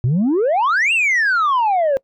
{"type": "exponential two-way sweep", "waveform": "sine", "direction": "up then down", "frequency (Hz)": [113.5, 2822, 526], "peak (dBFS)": -11, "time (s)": [0.04, 1.97], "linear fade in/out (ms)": 0, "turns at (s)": 0.93, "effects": ["noise-tail reverb RT60 0.1 s tail -26 dB re dry", "tanh soft clip ceiling -12 dBFS"]}